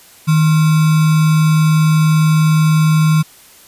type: tone with sample-and-hold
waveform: sine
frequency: 157 Hz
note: D#3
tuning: 16 cents sharp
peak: -8 dBFS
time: 0.27-3.23 s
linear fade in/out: 20 ms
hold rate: 1225 Hz
effects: white hiss -43 dBFS RMS until 3.67 s + resampled to 32000 Hz